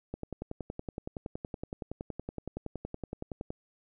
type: click train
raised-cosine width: 2 ms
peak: -23 dBFS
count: 37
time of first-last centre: 0.14-3.504 s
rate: 10.7 Hz
effects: none